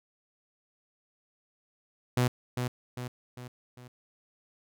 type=tone with echo; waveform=sawtooth; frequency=124.1 Hz; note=B2; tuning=9 cents sharp; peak=-19 dBFS; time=2.17-2.28 s; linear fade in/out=5 ms; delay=400 ms; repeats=4; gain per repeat=-6 dB; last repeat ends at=3.88 s; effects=none